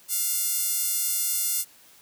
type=tone with high-pass filter; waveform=sawtooth; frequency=704 Hz; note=F5; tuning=14 cents sharp; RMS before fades=-26 dBFS; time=0.08-1.65 s; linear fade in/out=50 ms; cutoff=9200 Hz; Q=0.9; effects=white hiss -54 dBFS RMS until 2.01 s + high-pass 80 Hz 12 dB/octave